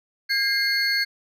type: tone cluster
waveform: triangle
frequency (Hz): 1619 / 2100 / 4378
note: G#6 / C7 / C#8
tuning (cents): -45 / +6 / -22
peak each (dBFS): -23 / -24 / -22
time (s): 0.29-1.05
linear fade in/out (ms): 20
effects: none